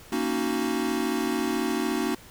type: chord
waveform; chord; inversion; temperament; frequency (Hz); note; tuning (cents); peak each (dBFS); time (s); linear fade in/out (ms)
square; D# minor seventh; second; equal; 233.1 / 277.2 / 311.1 / 370; A#3 / C#4 / D#4 / F#4; 0 / 0 / 0 / 0; -31; 0.12-2.15; 5
effects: pink hiss -49 dBFS RMS until 2.3 s